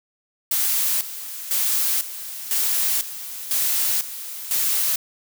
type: noise with tremolo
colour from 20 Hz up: blue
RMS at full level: -21 dBFS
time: 0.51-4.96 s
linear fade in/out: 5 ms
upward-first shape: square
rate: 1 Hz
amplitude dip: 75%
effects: none